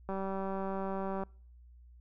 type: click train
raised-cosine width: 1 ms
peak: -24 dBFS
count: 222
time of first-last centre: 0.09-1.235 s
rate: 193 Hz
effects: noise-tail reverb RT60 0.5 s tail -26 dB re dry + added 60 Hz sine -53 dBFS peak until 2 s